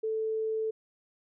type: tone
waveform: sine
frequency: 440 Hz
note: A4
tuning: in tune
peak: -28 dBFS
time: 0.03-0.71 s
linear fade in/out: 10 ms
effects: none